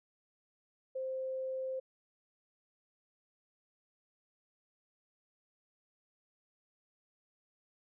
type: tone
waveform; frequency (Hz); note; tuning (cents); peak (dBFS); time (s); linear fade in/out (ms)
sine; 523.3; C5; 0; -35; 0.95-1.8; 10
effects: none